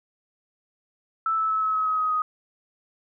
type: tone with pitch steps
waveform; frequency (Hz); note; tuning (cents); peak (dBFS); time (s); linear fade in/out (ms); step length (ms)
sine; 1318.5 / 1308.6 / 1298.8 / 1289.1 / 1279.5 / 1269.9 / 1260.4 / 1251; E6 / E6 / E6 / E6 / D#6 / D#6 / D#6 / D#6; 0 / -13 / -26 / -39 / +48 / +35 / +22 / +9; -21; 1.26-2.22; 2; 120
effects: none